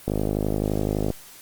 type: click train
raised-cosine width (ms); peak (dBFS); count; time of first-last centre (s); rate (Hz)
2; -10; 54; 0.08-1.103; 51.8
effects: white hiss -46 dBFS RMS until 1.41 s + Opus 32 kbps